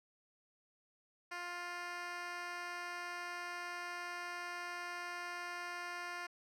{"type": "tone with band-pass filter", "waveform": "10% pulse", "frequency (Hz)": 351.4, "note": "F4", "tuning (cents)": 11, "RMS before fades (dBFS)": -44, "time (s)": [1.31, 6.27], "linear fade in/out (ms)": 10, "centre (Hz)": 2000, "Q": 0.55, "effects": []}